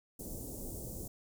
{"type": "band-stop noise", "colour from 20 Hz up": "pink", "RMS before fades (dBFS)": -43, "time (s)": [0.19, 1.08], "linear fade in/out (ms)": 5, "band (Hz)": [560, 7300], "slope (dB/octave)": 24, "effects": []}